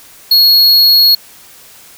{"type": "tone", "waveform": "square", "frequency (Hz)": 4323, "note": "C#8", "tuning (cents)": -44, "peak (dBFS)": -5, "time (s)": [0.31, 1.15], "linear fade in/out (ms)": 5, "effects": ["white hiss -39 dBFS RMS until 1.97 s"]}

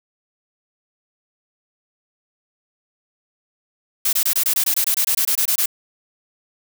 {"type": "noise bursts", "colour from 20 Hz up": "blue", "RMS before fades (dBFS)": -18, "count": 16, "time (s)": [4.05, 5.659], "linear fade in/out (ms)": 5, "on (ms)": 79, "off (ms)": 23, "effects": []}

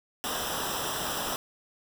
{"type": "noise with comb filter", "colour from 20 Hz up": "pink", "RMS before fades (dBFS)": -32, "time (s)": [0.24, 1.36], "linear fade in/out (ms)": 0, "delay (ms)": 0.45, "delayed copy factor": -0.8, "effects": []}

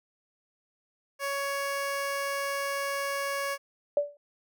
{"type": "tone", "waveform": "15% pulse", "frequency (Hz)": 558, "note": "C#5", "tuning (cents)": 11, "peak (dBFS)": -23, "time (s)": [1.19, 3.58], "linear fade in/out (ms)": 50}
{"type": "tone with exponential decay", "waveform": "sine", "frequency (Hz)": 580, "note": "D5", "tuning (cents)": -22, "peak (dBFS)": -18, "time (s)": [3.97, 4.17], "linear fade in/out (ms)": 2, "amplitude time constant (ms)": 42}
{"effects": []}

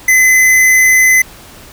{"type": "tone", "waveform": "square", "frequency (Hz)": 2032, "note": "B6", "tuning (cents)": 49, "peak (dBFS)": -6, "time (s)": [0.08, 1.22], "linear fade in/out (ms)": 5, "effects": ["pink hiss -36 dBFS RMS until 1.72 s"]}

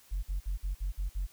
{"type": "tone bursts", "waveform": "sine", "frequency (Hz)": 45.85, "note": "F#1", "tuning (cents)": -15, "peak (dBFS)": -28, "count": 7, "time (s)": [0.11, 1.268], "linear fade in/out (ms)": 20, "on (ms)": 120, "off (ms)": 53, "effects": ["tanh soft clip ceiling -27 dBFS", "white hiss -60 dBFS RMS until 1.32 s"]}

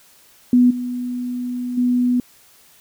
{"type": "tone with level steps", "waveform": "sine", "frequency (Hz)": 246.8, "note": "B3", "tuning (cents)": -1, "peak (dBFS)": [-9, -22, -14], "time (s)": [0.53, 2.2], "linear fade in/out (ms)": 2, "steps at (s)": [0.7, 1.77], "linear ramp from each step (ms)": 10, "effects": ["white hiss -51 dBFS RMS until 2.8 s"]}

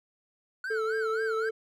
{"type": "tone with vibrato", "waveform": "triangle", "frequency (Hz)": 1450, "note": "F#6", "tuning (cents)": -35, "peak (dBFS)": -30, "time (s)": [0.64, 1.49], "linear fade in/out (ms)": 2, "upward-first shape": "sine", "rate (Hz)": 3.8, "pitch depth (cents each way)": 180}
{"type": "tone with pitch glide", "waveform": "triangle", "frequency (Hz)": [440, 443.1], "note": ["A4", "A4"], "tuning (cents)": [0, 12], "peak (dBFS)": -26, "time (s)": [0.7, 1.51], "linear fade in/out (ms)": 10, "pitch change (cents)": 12, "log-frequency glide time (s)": [0.87, 1.3]}
{"effects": []}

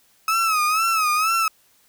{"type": "tone with vibrato", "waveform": "35% pulse", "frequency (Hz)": 1283, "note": "E6", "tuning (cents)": -47, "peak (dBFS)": -16, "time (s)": [0.28, 1.48], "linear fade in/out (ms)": 2, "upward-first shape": "sine", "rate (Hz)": 2.1, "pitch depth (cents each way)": 93, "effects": ["white hiss -59 dBFS RMS until 1.88 s"]}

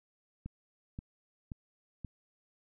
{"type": "click train", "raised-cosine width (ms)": 5, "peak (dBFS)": -28, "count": 4, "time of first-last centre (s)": [0.46, 2.047], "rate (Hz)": 1.89, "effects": []}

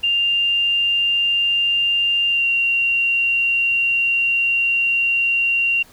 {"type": "tone with pitch glide", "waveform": "sine", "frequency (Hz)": [2794, 2760], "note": ["F7", "F7"], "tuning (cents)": [0, -21], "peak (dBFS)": -15, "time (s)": [0.03, 5.83], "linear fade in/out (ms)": 10, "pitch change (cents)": -21, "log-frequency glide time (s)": [2.28, 2.46], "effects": ["pink hiss -48 dBFS RMS until 5.92 s"]}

